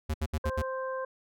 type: tone bursts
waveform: square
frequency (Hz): 77.2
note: D#2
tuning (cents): -13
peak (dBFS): -28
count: 5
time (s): 0.09-0.622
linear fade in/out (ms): 10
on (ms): 52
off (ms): 68
type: harmonic tone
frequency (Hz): 523.3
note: C5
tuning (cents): 0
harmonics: 1 / 2 / 3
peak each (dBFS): -33 / -37 / -42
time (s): 0.44-1.05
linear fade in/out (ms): 5
effects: none